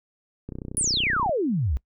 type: click train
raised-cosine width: 3 ms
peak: -21 dBFS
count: 26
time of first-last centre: 0.49-1.294 s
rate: 31.1 Hz
type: exponential sweep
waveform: sine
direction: down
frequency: 10548 to 58.6 Hz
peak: -21 dBFS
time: 0.77-1.77 s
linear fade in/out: 0 ms
effects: noise-tail reverb RT60 0.1 s tail -23 dB re dry